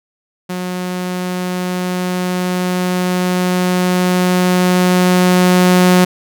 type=tone with level ramp; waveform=sawtooth; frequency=181.3 Hz; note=F#3; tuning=35 cents flat; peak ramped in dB=-16 to -3 dBFS; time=0.49-6.05 s; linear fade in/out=10 ms; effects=none